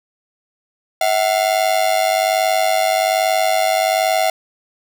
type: ring-modulated tone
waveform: 45% pulse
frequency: 698.5 Hz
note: F5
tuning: in tune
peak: -11 dBFS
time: 1.01-4.3 s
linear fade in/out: 2 ms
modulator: 50.6 Hz
effects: none